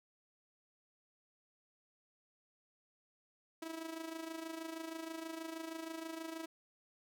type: tone with amplitude modulation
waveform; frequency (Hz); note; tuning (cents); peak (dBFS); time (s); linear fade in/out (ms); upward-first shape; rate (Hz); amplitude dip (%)
sawtooth; 325; E4; -24; -36; 3.62-6.46; 5; sine; 26.3; 65
effects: none